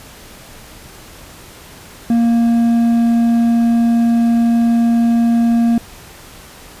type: tone with hard clipping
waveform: triangle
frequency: 233.1 Hz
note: A#3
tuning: in tune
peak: -11 dBFS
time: 2.1-5.78 s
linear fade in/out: 2 ms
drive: 7 dB
effects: pink hiss -38 dBFS RMS until 6.8 s + resampled to 32000 Hz